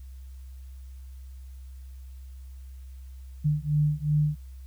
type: beating tone pair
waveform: sine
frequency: 148.6 / 151.3 Hz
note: D3 / D#3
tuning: +21 / -48 cents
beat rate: 2.7 Hz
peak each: -25 dBFS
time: 3.44-4.36 s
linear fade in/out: 20 ms
effects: added 65 Hz sine -40 dBFS peak until 4.66 s + white hiss -64 dBFS RMS until 4.66 s